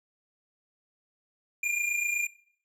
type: tone pair together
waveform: square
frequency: 2384 / 2412 Hz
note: D7 / D7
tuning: +25 / +46 cents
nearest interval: unison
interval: 21 cents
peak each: -33 / -28 dBFS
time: 1.63-2.27 s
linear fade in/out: 5 ms
effects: noise-tail reverb RT60 0.6 s tail -21 dB re dry + low-pass 11000 Hz 12 dB/octave